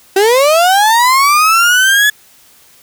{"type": "linear sweep", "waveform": "35% pulse", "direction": "up", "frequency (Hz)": [375, 1718], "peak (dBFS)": -5, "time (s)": [0.16, 2.1], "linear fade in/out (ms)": 5, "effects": ["white hiss -45 dBFS RMS until 2.82 s"]}